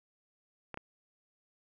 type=clicks; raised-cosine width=0.5 ms; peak=-25 dBFS; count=2; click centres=0.743 / 0.774 s; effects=none